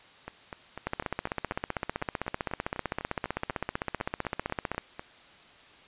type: two click trains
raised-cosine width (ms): 0.5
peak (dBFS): -22 / -14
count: 20 / 62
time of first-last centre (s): 0.28-4.995 / 0.87-4.78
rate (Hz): 4.03 / 15.6
effects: white hiss -54 dBFS RMS until 5.87 s + resampled to 8000 Hz